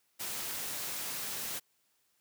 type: noise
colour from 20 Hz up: white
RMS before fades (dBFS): -38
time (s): 0.19-1.6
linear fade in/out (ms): 20
effects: white hiss -74 dBFS RMS until 2.2 s + high-pass 80 Hz 12 dB/octave